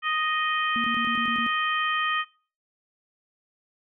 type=harmonic tone; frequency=622.3 Hz; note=D#5; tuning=in tune; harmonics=2 / 3 / 4 / 5; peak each=-26 / -28 / -32 / -32 dBFS; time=0.02-2.25 s; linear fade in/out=50 ms
type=tone bursts; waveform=sine; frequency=233.1 Hz; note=A#3; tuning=in tune; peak=-29 dBFS; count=7; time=0.76-1.465 s; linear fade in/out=0 ms; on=81 ms; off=23 ms
effects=noise-tail reverb RT60 0.4 s tail -23 dB re dry